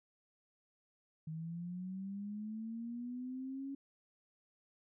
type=linear sweep; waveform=sine; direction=up; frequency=156 to 277.2 Hz; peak=-40 dBFS; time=1.27-3.75 s; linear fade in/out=5 ms; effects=none